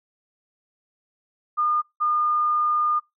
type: tone pair in turn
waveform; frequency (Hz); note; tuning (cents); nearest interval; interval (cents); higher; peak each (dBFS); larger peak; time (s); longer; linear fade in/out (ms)
sine; 1215 / 1215; D#6 / D#6; -42 / -42; unison; 0; neither; -19; neither; 1.57-1.82 / 2-3; second; 20
effects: noise-tail reverb RT60 0.2 s tail -22 dB re dry